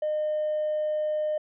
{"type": "tone with hard clipping", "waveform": "sine", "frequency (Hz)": 610, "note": "D#5", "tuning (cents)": -34, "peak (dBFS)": -25, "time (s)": [0.02, 1.38], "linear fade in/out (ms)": 5, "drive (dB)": 1, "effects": ["resampled to 8000 Hz"]}